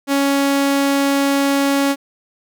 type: tone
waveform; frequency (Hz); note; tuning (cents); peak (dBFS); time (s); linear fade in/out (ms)
sawtooth; 278.3; C#4; +7; -10; 0.07-1.96; 50
effects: none